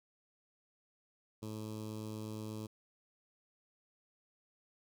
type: tone with notch filter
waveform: 15% pulse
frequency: 108.3 Hz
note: A2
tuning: 27 cents flat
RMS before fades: -43 dBFS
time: 1.42-2.67 s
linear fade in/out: 10 ms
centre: 1800 Hz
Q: 0.67
effects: none